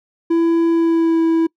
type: tone with pitch glide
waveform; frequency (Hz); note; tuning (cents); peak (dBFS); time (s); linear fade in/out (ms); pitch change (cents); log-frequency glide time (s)
triangle; 333.3 to 327.8; E4 to E4; +19 to -10; -10; 0.3-1.47; 10; -29; 0.7-1.22
effects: noise-tail reverb RT60 0.1 s tail -25 dB re dry